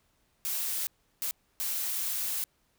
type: noise bursts at uneven times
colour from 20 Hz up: blue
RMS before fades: -32 dBFS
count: 3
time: 0.45-0.87 / 1.22-1.31 / 1.6-2.44 s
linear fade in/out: 0 ms
effects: pink hiss -71 dBFS RMS until 2.78 s